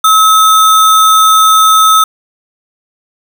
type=tone with sample-and-hold; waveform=sine; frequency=1290 Hz; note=E6; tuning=38 cents flat; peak=-3 dBFS; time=0.04-2.04 s; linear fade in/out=5 ms; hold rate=4900 Hz; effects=none